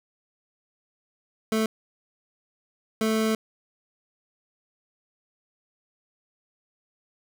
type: tone bursts at uneven times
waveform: 25% pulse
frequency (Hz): 220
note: A3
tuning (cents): 0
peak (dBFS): -18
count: 2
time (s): 1.52-1.66 / 3.01-3.35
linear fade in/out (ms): 2
effects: none